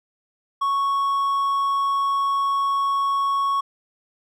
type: tone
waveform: triangle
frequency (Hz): 1108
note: C#6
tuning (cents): -1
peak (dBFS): -17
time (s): 0.61-3.61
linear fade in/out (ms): 10
effects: none